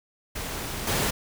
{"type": "noise with level steps", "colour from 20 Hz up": "pink", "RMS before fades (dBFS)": [-33, -25], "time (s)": [0.35, 1.11], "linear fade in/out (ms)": 10, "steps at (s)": 0.87, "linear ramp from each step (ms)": 5, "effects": []}